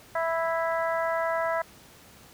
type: harmonic tone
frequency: 329.6 Hz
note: E4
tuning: in tune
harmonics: 2 / 3 / 4 / 5 / 6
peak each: -27 / -31 / -33 / -35 / -37 dBFS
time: 0.15-1.62 s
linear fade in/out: 5 ms
effects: pink hiss -52 dBFS RMS until 2.33 s + high-pass 60 Hz 12 dB/octave